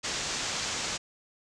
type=low-pass noise; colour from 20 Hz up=white; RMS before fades=-33 dBFS; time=0.03-0.98 s; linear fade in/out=20 ms; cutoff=7500 Hz; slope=48 dB/octave; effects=none